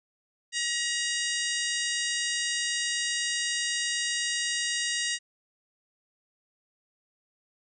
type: harmonic tone with a mistuned harmonic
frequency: 952 Hz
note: A#5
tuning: 36 cents sharp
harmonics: 2 / 3 / 4 / 5 / 6 / 7 / 8 / 9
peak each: -32 / -34 / -35 / -36 / -37 / -37 / -38 / -39 dBFS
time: 0.52-5.19 s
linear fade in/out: 50 ms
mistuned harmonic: 4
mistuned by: -16 cents
effects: none